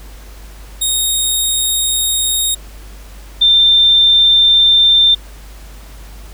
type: tone pair in turn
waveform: 15% pulse / sine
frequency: 3729 / 3583 Hz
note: A#7 / A7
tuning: 0 / +31 cents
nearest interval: minor second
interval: 69 cents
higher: first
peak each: -6 dBFS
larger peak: neither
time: 0.81-2.55 / 3.41-5.15 s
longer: neither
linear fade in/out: 10 ms
effects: added 50 Hz sine -32 dBFS peak until 6.33 s + pink hiss -41 dBFS RMS until 6.33 s